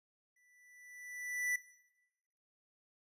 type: tone with exponential growth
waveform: square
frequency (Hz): 1975.5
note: B6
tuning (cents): 0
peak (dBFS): -32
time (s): 0.36-1.56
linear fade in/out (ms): 5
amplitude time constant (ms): 260
effects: noise-tail reverb RT60 1.0 s tail -18 dB re dry + resampled to 32000 Hz